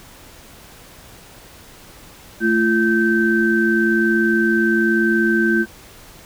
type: tone cluster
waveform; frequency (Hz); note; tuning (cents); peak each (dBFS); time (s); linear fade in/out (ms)
sine; 221.4 / 342.4 / 1552; A3 / F4 / G6; +11 / -34 / -18; -18; 2.4-5.66; 50
effects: pink hiss -43 dBFS RMS until 6.25 s